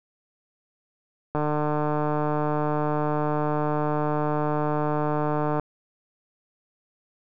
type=click train; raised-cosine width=1 ms; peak=-12 dBFS; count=638; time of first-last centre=1.35-5.597 s; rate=150 Hz; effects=none